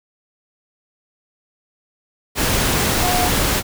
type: tone in noise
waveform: sine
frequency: 720 Hz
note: F#5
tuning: 47 cents flat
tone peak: -19 dBFS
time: 3-3.3 s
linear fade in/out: 50 ms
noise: pink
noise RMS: -18 dBFS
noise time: 2.35-3.63 s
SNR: -4 dB
effects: none